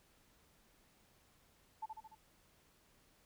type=tone with echo; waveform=sine; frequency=877 Hz; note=A5; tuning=6 cents flat; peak=-39 dBFS; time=1.82-1.86 s; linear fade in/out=10 ms; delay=73 ms; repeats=4; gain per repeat=-4 dB; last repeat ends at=2.152 s; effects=pink hiss -70 dBFS RMS until 3.25 s